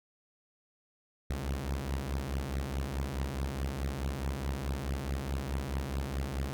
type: beating tone pair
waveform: sawtooth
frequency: 65 / 69.7 Hz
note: C2 / C#2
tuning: -11 / +10 cents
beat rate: 4.7 Hz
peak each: -32 / -31 dBFS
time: 1.3-6.53 s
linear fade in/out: 0 ms
effects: none